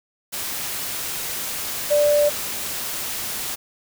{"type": "tone in noise", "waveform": "sine", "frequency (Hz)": 587.3, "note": "D5", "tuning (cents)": 0, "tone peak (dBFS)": -14, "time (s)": [1.9, 2.3], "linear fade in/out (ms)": 20, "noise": "white", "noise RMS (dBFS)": -28, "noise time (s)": [0.32, 3.56], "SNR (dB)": 11, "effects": []}